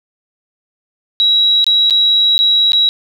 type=tone with dropouts; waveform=sine; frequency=3874 Hz; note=B7; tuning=34 cents flat; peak=-8 dBFS; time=1.2-2.89 s; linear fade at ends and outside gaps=0 ms; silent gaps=1.643-1.666 / 1.899-1.907 / 2.38-2.39 / 2.72-2.732 s; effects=7-bit